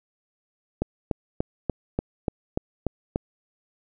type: click train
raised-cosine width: 2 ms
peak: -10 dBFS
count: 9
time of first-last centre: 0.82-3.159 s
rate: 3.42 Hz
effects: none